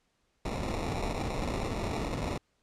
pink noise with sample-and-hold, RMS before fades -33 dBFS, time 0.45-2.38 s, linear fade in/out 5 ms, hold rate 1575 Hz, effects pink hiss -74 dBFS RMS until 2.62 s + low-pass 8000 Hz 12 dB/octave

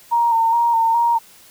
sine tone with vibrato, 924 Hz, A#5, 16 cents flat, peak -13 dBFS, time 0.11-1.19 s, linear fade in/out 20 ms, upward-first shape square, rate 2.4 Hz, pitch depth 28 cents each way, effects white hiss -47 dBFS RMS until 1.5 s

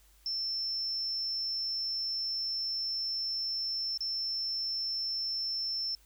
sine tone with dropouts, 5350 Hz, E8, 25 cents sharp, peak -31 dBFS, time 0.26-5.95 s, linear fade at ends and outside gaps 1 ms, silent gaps 3.975-4.006 s, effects added 50 Hz sine -61 dBFS peak until 6.05 s + white hiss -65 dBFS RMS until 6.05 s

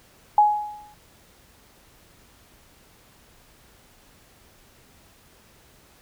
sine tone with exponential decay, 838 Hz, G#5, 15 cents sharp, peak -10 dBFS, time 0.38-0.94 s, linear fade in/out 2 ms, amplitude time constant 120 ms, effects pink hiss -55 dBFS RMS until 6.01 s

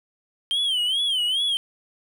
triangle tone with vibrato, 3136 Hz, G7, in tune, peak -19 dBFS, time 0.51-1.57 s, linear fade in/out 0 ms, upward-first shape sine, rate 2.4 Hz, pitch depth 140 cents each way, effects none

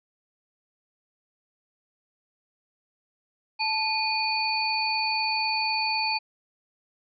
sine tone cluster, 876 / 2462 / 4488 Hz, A5 / D#7 / C#8, -8 / -19 / +21 cents, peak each -28 dBFS, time 3.59-6.19 s, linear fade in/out 20 ms, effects none

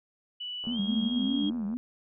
sine tone with pitch glide, 2960 to 3265 Hz, F#7 to G#7, 0 to -30 cents, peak -34 dBFS, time 0.4-1.5 s, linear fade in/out 10 ms, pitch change +170 cents, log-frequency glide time 0.7-0.79 s
click train, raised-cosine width 1 ms, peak -35 dBFS, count 92, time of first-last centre 0.64-1.739 s, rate 82.8 Hz
sine tone with vibrato, 221.2 Hz, A3, 9 cents sharp, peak -29 dBFS, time 0.67-1.77 s, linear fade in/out 0 ms, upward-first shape triangle, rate 4.8 Hz, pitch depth 220 cents each way
sine linear sweep, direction up, 192.5 to 302.1 Hz, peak -27 dBFS, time 0.79-1.51 s, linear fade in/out 10 ms
effects none

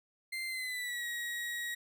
35% pulse tone with pitch glide, 2086 to 1901.9 Hz, C7 to A#6, -6 to +34 cents, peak -34 dBFS, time 0.32-1.75 s, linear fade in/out 10 ms, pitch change -160 cents, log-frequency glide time 0.47-1.06 s, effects none

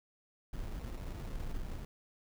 brown noise with sample-and-hold, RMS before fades -40 dBFS, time 0.53-1.85 s, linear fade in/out 5 ms, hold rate 1575 Hz, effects none

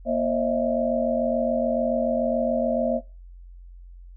sine tone cluster, 238.1 / 536 / 618 / 665 Hz, A#3 / C5 / D#5 / E5, +37 / +42 / -12 / +15 cents, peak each -26 dBFS, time 0.05-3.01 s, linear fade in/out 50 ms, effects noise-tail reverb RT60 0.3 s tail -23 dB re dry + added 44 Hz sine -41 dBFS peak until 4.16 s

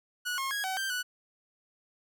sawtooth tone with pitch steps, 1466 / 1077 / 1652 / 758 / 1570 / 1479 Hz, F#6 / C6 / G#6 / F#5 / G6 / F#6, -16 / +50 / -10 / +42 / +2 / -1 cents, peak -27 dBFS, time 0.25-1.03 s, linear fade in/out 20 ms, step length 130 ms, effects none

